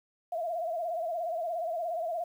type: tone with vibrato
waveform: sine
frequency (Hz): 674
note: E5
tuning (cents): +38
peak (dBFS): -30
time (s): 0.32-2.24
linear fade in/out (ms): 5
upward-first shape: sine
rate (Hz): 17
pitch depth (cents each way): 96
effects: 10-bit